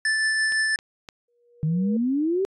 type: tone with tremolo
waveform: square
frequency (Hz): 1756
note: A6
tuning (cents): -4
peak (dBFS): -20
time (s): 0.05-0.76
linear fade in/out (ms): 2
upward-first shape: triangle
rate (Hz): 5.9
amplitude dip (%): 25
type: clicks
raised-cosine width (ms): 0.2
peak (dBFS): -21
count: 3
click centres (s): 0.522 / 0.789 / 1.088
type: tone with exponential growth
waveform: sine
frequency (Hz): 478.2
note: A#4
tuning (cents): +44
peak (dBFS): -29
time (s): 1.28-1.97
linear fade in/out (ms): 5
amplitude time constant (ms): 150
type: exponential sweep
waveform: sine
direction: up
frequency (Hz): 150 to 399.4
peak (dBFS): -20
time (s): 1.63-2.45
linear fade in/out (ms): 0
effects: resampled to 24000 Hz